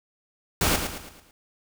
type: noise with echo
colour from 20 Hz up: pink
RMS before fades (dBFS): -22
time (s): 0.61-0.76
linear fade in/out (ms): 2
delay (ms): 110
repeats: 5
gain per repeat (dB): -7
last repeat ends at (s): 1.31
effects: none